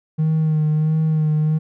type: tone with vibrato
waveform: triangle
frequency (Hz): 155.56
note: D#3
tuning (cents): 0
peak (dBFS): -12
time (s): 0.18-1.59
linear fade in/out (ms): 20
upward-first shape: sine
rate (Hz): 1.5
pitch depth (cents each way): 29
effects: tanh soft clip ceiling -10 dBFS